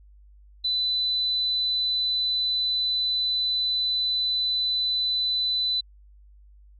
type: tone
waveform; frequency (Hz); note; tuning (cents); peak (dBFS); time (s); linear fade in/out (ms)
sine; 4000; B7; +21; -22; 0.64-5.81; 10
effects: added 50 Hz sine -49 dBFS peak until 6.79 s